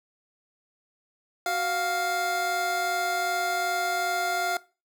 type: tone pair together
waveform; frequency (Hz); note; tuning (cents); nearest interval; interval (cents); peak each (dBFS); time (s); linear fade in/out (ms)
25% pulse; 371.3 / 700; F#4 / F5; +6 / +4; major seventh; 1098; -30 / -22; 1.46-4.57; 2
effects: noise-tail reverb RT60 0.3 s tail -19 dB re dry